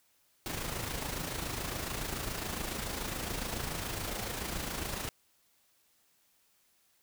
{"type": "noise with amplitude modulation", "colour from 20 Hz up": "pink", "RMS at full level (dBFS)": -35, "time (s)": [0.46, 5.09], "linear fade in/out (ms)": 0, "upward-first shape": "sine", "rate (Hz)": 27.1, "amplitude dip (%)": 50, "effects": ["white hiss -70 dBFS RMS until 7.02 s"]}